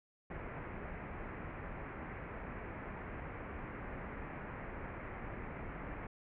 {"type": "low-pass noise", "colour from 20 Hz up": "pink", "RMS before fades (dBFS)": -45, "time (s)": [0.3, 6.07], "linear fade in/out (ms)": 5, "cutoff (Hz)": 2300, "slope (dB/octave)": 48, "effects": []}